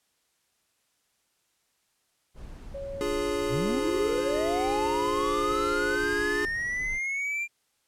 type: noise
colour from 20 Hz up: brown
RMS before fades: -42 dBFS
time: 2.34-7 s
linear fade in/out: 50 ms
type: tone with pitch glide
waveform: sine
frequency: 554.4 to 529.1 Hz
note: C#5 to C5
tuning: 0 to +19 cents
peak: -34 dBFS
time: 2.74-5.96 s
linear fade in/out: 10 ms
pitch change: -81 cents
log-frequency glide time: 3.71-3.8 s
type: chord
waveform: square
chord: D diminished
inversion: none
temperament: equal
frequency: 293.7 / 349.2 / 415.3 Hz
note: D4 / F4 / Ab4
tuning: 0 / 0 / 0 cents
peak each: -35 / -34 / -30 dBFS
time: 3.01-6.45 s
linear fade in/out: 0 ms
type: linear sweep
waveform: triangle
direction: up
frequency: 97.4 to 2394 Hz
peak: -26 dBFS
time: 3.48-7.48 s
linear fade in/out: 50 ms
effects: white hiss -72 dBFS RMS until 7.87 s + low-pass 11000 Hz 12 dB/octave